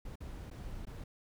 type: noise with dropouts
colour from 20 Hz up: brown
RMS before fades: -44 dBFS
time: 0.05-1.04 s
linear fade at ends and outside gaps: 5 ms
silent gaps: 0.157-0.204 / 0.502-0.511 / 0.853-0.868 s
effects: none